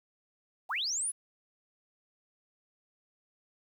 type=linear sweep; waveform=sine; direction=up; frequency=619 to 10548 Hz; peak=-30 dBFS; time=0.69-1.12 s; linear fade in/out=20 ms; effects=10-bit